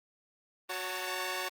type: tone cluster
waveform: 10% pulse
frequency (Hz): 368.9 / 559 / 901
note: F#4 / C#5 / A5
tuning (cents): -5 / +14 / +41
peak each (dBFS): -30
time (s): 0.69-1.49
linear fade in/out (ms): 10
effects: Opus 24 kbps